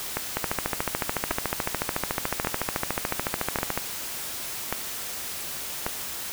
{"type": "two click trains", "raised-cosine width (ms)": 0.5, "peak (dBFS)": [-9, -10], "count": [48, 6], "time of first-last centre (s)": [[0.37, 3.776], [0.17, 5.865]], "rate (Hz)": [13.8, 0.878], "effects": ["white hiss -34 dBFS RMS until 6.32 s"]}